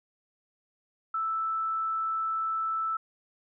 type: tone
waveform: sine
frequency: 1318.5 Hz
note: E6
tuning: in tune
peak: -27 dBFS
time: 1.14-2.97 s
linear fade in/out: 5 ms
effects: none